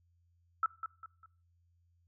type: tone with echo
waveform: sine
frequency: 1317 Hz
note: E6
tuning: 2 cents flat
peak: -26 dBFS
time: 0.63-0.66 s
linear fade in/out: 2 ms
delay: 200 ms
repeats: 3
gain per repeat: -9 dB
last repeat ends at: 1.26 s
effects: noise-tail reverb RT60 0.4 s tail -20 dB re dry + added 86 Hz sine -68 dBFS peak until 2.07 s